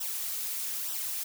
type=noise with flanger; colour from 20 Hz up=blue; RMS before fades=-34 dBFS; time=0-1.24 s; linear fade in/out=10 ms; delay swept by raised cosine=0.44 to 6.34 ms; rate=1.1 Hz; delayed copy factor=-0.7; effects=none